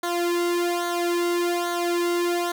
sawtooth tone with flanger, 347.7 Hz, F4, 8 cents flat, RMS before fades -24 dBFS, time 0.03-2.52 s, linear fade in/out 5 ms, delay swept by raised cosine 0.38 to 1.68 ms, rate 1.2 Hz, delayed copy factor -0.9, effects none

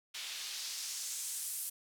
white noise with band-pass filter sweep, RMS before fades -41 dBFS, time 0.14-1.7 s, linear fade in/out 10 ms, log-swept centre 3100 to 11000 Hz, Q 1.3, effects none

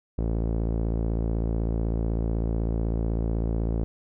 sawtooth tone with low-pass filter, 56 Hz, A1, 31 cents sharp, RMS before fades -26 dBFS, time 0.18-3.84 s, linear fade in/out 0 ms, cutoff 470 Hz, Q 1.1, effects none

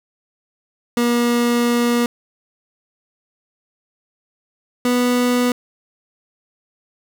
30% pulse tone pair in turn, 239 / 246 Hz, A#3 / B3, +43 / -7 cents, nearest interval unison, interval 50 cents, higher second, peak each -12 dBFS, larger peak neither, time 0.97-2.06 / 4.85-5.52 s, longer first, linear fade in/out 2 ms, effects none

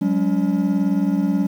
triangle tone cluster, 184.5 / 203.1 / 282.8 Hz, F#3 / G#3 / C#4, -5 / -38 / +35 cents, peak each -19 dBFS, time 0.01-1.47 s, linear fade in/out 10 ms, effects 8-bit

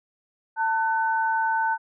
sine tone pair together, 894.7 / 1506 Hz, A5 / F#6, +29 / +30 cents, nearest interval major sixth, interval 901 cents, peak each -22 / -26 dBFS, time 0.56-1.78 s, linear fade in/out 50 ms, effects none

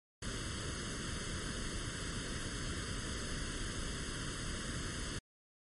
pink noise with comb filter, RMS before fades -40 dBFS, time 0.22-5.19 s, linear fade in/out 5 ms, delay 0.62 ms, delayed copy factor +1, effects MP3 48 kbps

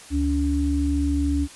sine tone pair together, 71.62 / 285.4 Hz, D2 / D4, -43 / -49 cents, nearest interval 2 octaves, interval 2394 cents, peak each -22 / -22 dBFS, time 0.1-1.48 s, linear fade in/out 50 ms, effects white hiss -44 dBFS RMS until 1.55 s + resampled to 24000 Hz

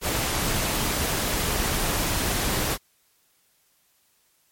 pink noise, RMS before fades -25 dBFS, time 0.01-2.78 s, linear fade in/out 50 ms, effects white hiss -65 dBFS RMS until 4.51 s + MP3 64 kbps

